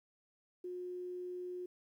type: tone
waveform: sine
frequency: 360 Hz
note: F#4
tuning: 47 cents flat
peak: -40 dBFS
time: 0.64-1.66 s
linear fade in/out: 5 ms
effects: 12-bit